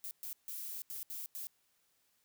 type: noise bursts at uneven times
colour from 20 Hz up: violet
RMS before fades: -43 dBFS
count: 6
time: 0.04-0.11 / 0.23-0.33 / 0.48-0.82 / 0.9-1.03 / 1.1-1.26 / 1.35-1.47 s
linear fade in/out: 0 ms
effects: white hiss -75 dBFS RMS until 2.24 s